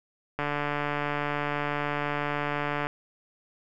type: click train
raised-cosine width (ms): 0.5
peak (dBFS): -14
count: 363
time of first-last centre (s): 0.39-2.869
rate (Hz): 146
effects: none